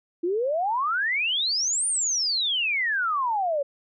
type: exponential two-way sweep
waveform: sine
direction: up then down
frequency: 330 to 9300 to 545 Hz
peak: -22 dBFS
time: 0.23-3.63 s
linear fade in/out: 10 ms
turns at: 1.87 s
effects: none